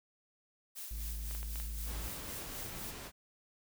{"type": "noise with tremolo", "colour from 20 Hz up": "blue", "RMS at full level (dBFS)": -44, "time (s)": [0.75, 2.92], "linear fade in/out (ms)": 20, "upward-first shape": "sine", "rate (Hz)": 3.9, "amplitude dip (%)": 50}
{"type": "tone", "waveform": "triangle", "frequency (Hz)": 54.1, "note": "A1", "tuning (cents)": -29, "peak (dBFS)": -36, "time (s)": [0.91, 2.08], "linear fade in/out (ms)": 0}
{"type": "clicks", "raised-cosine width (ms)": 0.3, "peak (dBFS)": -32, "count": 5, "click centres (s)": [1.311, 1.35, 1.43, 1.558, 1.6]}
{"type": "noise", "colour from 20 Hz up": "pink", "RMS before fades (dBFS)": -46, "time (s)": [1.85, 3.12], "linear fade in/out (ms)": 50}
{"effects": []}